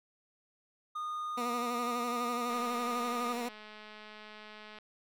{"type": "tone", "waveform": "triangle", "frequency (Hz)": 1227, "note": "D#6", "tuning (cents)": -25, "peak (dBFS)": -33, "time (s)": [0.95, 3.33], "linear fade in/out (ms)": 10}
{"type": "tone with vibrato", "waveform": "15% pulse", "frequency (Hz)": 240, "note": "B3", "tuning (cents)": -49, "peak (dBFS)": -28, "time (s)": [1.37, 3.49], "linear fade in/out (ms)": 10, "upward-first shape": "sine", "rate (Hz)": 12, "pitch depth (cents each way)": 43}
{"type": "click train", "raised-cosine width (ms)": 0.3, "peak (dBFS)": -34, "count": 488, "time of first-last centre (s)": [2.5, 4.786], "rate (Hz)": 213}
{"effects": []}